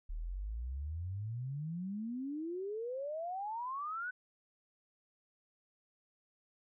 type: exponential sweep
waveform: sine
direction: up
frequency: 36.54 to 1520 Hz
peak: -37 dBFS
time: 0.09-4.11 s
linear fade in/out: 10 ms
effects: none